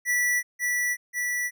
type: tone with echo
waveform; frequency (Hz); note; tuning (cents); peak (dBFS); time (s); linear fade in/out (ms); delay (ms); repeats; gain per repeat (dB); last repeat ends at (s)
square; 1958; B6; -15; -22; 0.05-0.43; 50; 540; 2; -2; 1.51
effects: none